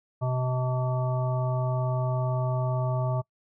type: harmonic tone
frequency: 127.3 Hz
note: C3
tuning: 47 cents flat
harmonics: 1 / 3 / 5 / 7 / 9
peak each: -25 / -40 / -32 / -37 / -38 dBFS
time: 0.21-3.22 s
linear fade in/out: 20 ms
effects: noise-tail reverb RT60 0.1 s tail -24 dB re dry